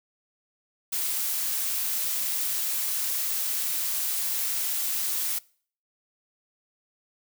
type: noise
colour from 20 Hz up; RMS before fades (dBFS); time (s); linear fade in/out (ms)
blue; -28; 0.92-5.39; 10
effects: noise-tail reverb RT60 0.5 s tail -24 dB re dry